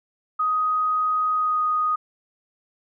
sine tone with pitch glide, 1252 to 1242.6 Hz, D#6 to D#6, +10 to -3 cents, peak -19 dBFS, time 0.39-1.96 s, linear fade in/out 10 ms, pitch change -13 cents, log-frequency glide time 1.33-1.62 s, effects none

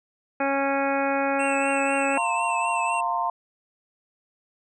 harmonic tone, 275.6 Hz, C#4, 10 cents flat, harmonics 1 / 2 / 3 / 4 / 5 / 6 / 7 / 8 / 9, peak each -28 / -26 / -27 / -36 / -31 / -33 / -39 / -36 / -34 dBFS, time 0.4-2.18 s, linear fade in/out 5 ms
square tone with vibrato, 2675 Hz, E7, 25 cents sharp, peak -29 dBFS, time 1.39-3.01 s, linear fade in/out 10 ms, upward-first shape triangle, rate 4 Hz, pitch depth 51 cents each way
sine chord, F suspended fourth, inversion none, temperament equal with one note detuned, 698.5 / 913.1 / 1046.5 Hz, F5 / Bb5 / C6, 0 / -36 / 0 cents, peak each -28 / -26 / -27 dBFS, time 2.17-3.3 s, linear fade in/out 2 ms
effects resampled to 22050 Hz

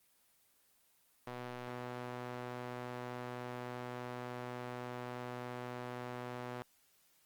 sawtooth tone with band-pass filter, 123.47 Hz, B2, in tune, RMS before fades -44 dBFS, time 1.27-6.62 s, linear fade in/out 0 ms, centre 890 Hz, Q 0.58, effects white hiss -71 dBFS RMS until 7.25 s + Opus 24 kbps

